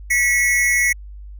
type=tone pair together; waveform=square; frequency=1952 / 2191 Hz; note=B6 / C#7; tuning=-21 / -21 cents; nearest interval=major second; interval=200 cents; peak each=-18 dBFS; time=0.1-0.93 s; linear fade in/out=10 ms; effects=added 50 Hz sine -33 dBFS peak until 1.39 s